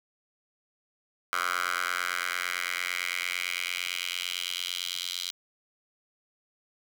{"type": "tone with high-pass filter sweep", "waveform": "10% pulse", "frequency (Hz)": 88.9, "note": "F2", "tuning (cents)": 31, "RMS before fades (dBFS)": -32, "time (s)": [1.33, 5.31], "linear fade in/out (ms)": 0, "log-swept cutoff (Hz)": [1300, 3700], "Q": 3, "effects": []}